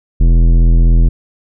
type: tone with tanh clipping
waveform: triangle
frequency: 41.9 Hz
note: E1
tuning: 29 cents sharp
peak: -7 dBFS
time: 0.2-1.09 s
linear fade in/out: 10 ms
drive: 18 dB
effects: none